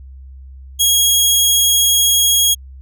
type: tone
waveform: 15% pulse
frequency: 3296 Hz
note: G#7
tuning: 14 cents flat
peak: -3 dBFS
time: 0.79-2.55 s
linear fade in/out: 20 ms
effects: added 66 Hz sine -33 dBFS peak until 2.81 s